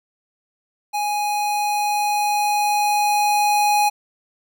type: tone with level ramp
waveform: square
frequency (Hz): 830.6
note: G#5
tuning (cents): 0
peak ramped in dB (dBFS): -21 to -15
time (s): 0.93-3.9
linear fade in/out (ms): 20
effects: none